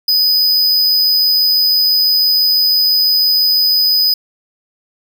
square tone, 4993 Hz, D#8, 5 cents sharp, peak -10 dBFS, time 0.08-4.14 s, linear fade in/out 5 ms, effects 8-bit

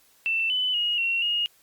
sine tone with pitch steps, 2673 / 3008 / 2879 / 2733 / 2862 Hz, E7 / F#7 / F#7 / F7 / F7, +23 / +28 / -48 / -38 / +42 cents, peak -22 dBFS, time 0.26-1.46 s, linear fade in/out 0 ms, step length 240 ms, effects white hiss -60 dBFS RMS until 1.62 s + Opus 48 kbps

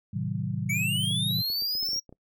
sine chord, A diminished seventh, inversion none, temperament just, 110 / 132 / 158.4 / 190.08 Hz, A2 / C3 / Eb3 / Gb3, 0 / +16 / +31 / +47 cents, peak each -33 dBFS, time 0.13-1.42 s, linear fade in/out 10 ms
square linear sweep, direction up, 2217 to 5660 Hz, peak -27 dBFS, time 0.69-2 s, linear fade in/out 10 ms
clicks, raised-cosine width 2 ms, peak -34 dBFS, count 12, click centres 1.108 / 1.309 / 1.386 / 1.501 / 1.622 / 1.753 / 1.829 / 1.889 / 1.932 / 1.962 / 2.093 / 2.126 s
effects noise-tail reverb RT60 0.1 s tail -23 dB re dry

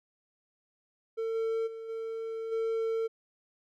triangle tone with level steps, 450.3 Hz, A4, 40 cents sharp, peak -28 / -26 / -37 / -32 / -26 dBFS, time 1.17-3.08 s, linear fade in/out 20 ms, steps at 1.34 / 1.66 / 1.88 / 2.51 s, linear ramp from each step 20 ms, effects none

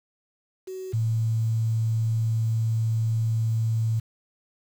sine tone pair in turn, 375.4 / 112.38 Hz, F#4 / A2, +25 / +37 cents, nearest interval octave + major sixth, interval 2088 cents, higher first, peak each -32 / -21 dBFS, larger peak second, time 0.67-0.93 / 0.93-4 s, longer second, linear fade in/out 10 ms, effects 8-bit

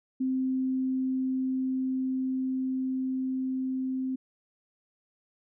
sine tone with level ramp, 260.6 Hz, C4, 7 cents flat, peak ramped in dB -25 to -28 dBFS, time 0.2-4.16 s, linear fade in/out 10 ms, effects none

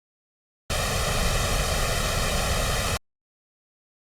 pink noise with comb filter, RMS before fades -24 dBFS, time 0.7-2.97 s, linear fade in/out 0 ms, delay 1.6 ms, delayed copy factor +0.9, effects low-pass 10000 Hz 12 dB/octave + Opus 48 kbps

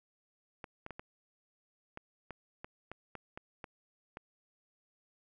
clicks, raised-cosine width 0.5 ms, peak -28 dBFS, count 12, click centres 0.642 / 0.864 / 0.907 / 0.995 / 1.974 / 2.307 / 2.645 / 2.916 / 3.153 / 3.375 / 3.642 / 4.171 s, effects none

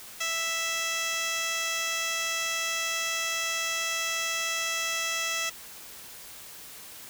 15% pulse tone with band-pass filter, 659.3 Hz, E5, in tune, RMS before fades -30 dBFS, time 0.2-5.5 s, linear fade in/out 10 ms, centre 4700 Hz, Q 1.3, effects white hiss -45 dBFS RMS until 7.09 s

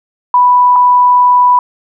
sine tone pair in turn, 987.8 / 987.8 Hz, B5 / B5, 0 / 0 cents, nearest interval unison, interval 0 cents, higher neither, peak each -4 dBFS, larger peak neither, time 0.34-0.76 / 0.76-1.59 s, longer second, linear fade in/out 2 ms, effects none

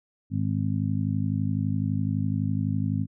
harmonic tone, 51.91 Hz, G#1, in tune, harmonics 2 / 3 / 4 / 5, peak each -27 / -29 / -30 / -31 dBFS, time 0.3-3.07 s, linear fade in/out 50 ms, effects none

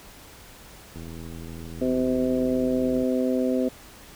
click train, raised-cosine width 3 ms, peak -27 dBFS, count 171, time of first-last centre 0.96-3.028 s, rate 82.2 Hz
harmonic tone, 128 Hz, C3, 38 cents flat, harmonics 2 / 3 / 4 / 5, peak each -23 / -29 / -27 / -32 dBFS, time 1.81-3.69 s, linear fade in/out 10 ms
effects pink hiss -47 dBFS RMS until 4.15 s

